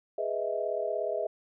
sine chord, E major seventh, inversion first, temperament equal, 415.3 / 493.9 / 622.3 / 659.3 Hz, G#4 / B4 / D#5 / E5, 0 / 0 / 0 / 0 cents, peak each -35 / -36 / -33 / -33 dBFS, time 0.18-1.27 s, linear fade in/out 5 ms, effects none

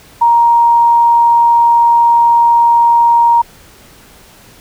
sine tone, 938 Hz, A#5, 11 cents sharp, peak -5 dBFS, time 0.21-3.42 s, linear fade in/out 10 ms, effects pink hiss -41 dBFS RMS until 4.6 s

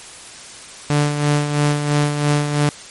sawtooth tone with tremolo, 146.83 Hz, D3, in tune, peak -9 dBFS, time 0.9-2.69 s, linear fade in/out 0 ms, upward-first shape sine, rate 3 Hz, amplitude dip 55%, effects white hiss -37 dBFS RMS until 2.9 s + MP3 48 kbps

